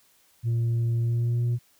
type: tone with pitch glide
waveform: sine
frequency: 116.54 to 119.82 Hz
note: A#2 to A#2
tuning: 0 to +48 cents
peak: -19 dBFS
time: 0.43-1.59 s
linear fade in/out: 50 ms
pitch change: +48 cents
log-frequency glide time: 1-1.44 s
effects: tanh soft clip ceiling -21 dBFS + white hiss -62 dBFS RMS until 1.79 s